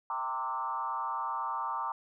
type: tone with frequency modulation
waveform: sine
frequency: 1043 Hz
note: C6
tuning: 6 cents flat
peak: -31 dBFS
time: 0.1-1.92 s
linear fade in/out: 2 ms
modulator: 128 Hz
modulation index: 1.7
effects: none